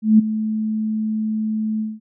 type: tone with ADSR envelope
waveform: sine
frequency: 217.1 Hz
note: A3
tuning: 23 cents flat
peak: -6 dBFS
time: 0.02-2 s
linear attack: 170 ms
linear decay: 12 ms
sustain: -13 dB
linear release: 200 ms
effects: none